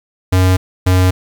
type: tone pair in turn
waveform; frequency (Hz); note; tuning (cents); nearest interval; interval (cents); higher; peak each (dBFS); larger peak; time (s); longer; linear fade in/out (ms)
square; 92.5 / 92.08; F#2 / F#2; 0 / -8; unison; 8; first; -9; neither; 0.32-0.57 / 0.86-1.11; neither; 10
effects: 8-bit